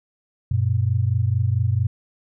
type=tone pair together; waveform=sine; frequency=95.51 / 120 Hz; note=G2 / B2; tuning=-45 / -49 cents; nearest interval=major third; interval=396 cents; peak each=-20 dBFS; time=0.51-1.87 s; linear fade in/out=5 ms; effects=none